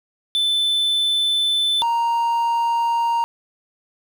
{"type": "tone pair in turn", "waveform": "triangle", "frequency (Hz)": [3520, 932.3], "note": ["A7", "A#5"], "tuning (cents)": [0, 0], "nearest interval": "octave + major seventh", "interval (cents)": 2300, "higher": "first", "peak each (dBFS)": -15, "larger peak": "neither", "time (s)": [[0.35, 1.82], [1.82, 3.24]], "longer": "first", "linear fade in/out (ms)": 0, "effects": ["8-bit"]}